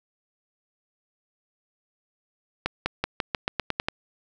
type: accelerating click train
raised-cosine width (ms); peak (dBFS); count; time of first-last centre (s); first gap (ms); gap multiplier
0.3; -8; 10; 2.66-3.885; 200; 0.9
effects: none